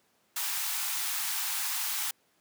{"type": "high-pass noise", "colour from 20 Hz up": "white", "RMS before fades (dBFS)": -32, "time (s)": [0.36, 2.11], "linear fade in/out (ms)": 5, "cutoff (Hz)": 750, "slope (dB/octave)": 96, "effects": ["pink hiss -69 dBFS RMS until 2.4 s", "high-pass 200 Hz 12 dB/octave"]}